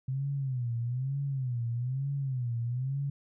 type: tone with vibrato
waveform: sine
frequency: 128.2 Hz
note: C3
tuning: 35 cents flat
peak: -29 dBFS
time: 0.08-3.1 s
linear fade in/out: 5 ms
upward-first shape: sine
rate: 1.1 Hz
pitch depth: 160 cents each way
effects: none